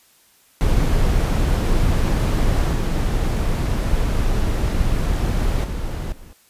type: noise with level steps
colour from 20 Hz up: brown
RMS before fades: -17 / -19 / -25 / -40 dBFS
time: 0.61-6.33 s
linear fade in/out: 0 ms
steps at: 2.73 / 5.64 / 6.12 s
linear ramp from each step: 2 ms
effects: white hiss -55 dBFS RMS until 6.49 s + resampled to 32000 Hz